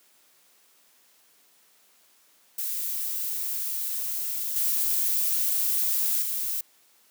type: noise with level steps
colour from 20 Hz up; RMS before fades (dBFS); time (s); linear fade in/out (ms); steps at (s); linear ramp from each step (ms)
violet; -30 / -25 / -29; 2.58-6.61; 5; 4.56 / 6.22; 2
effects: white hiss -61 dBFS RMS until 7.1 s + high-pass 200 Hz 12 dB/octave